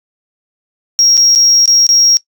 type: tone with dropouts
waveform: sine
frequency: 5600 Hz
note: F8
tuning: 4 cents sharp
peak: -4 dBFS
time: 0.99-2.17 s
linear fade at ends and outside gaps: 0 ms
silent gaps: 1.17-1.176 / 1.351-1.358 / 1.657-1.677 / 1.867-1.89 s
effects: noise-tail reverb RT60 0.1 s tail -21 dB re dry + tanh soft clip ceiling -3 dBFS